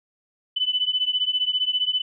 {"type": "beating tone pair", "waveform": "sine", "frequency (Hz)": [2996, 3011], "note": ["F#7", "F#7"], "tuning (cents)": [21, 30], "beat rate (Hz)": 15, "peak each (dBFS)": [-23, -24], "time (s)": [0.56, 2.02], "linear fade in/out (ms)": 10, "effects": []}